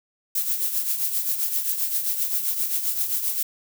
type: noise with tremolo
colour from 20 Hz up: violet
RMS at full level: -22 dBFS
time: 0.35-3.43 s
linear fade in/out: 5 ms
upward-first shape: triangle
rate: 7.6 Hz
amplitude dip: 65%
effects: none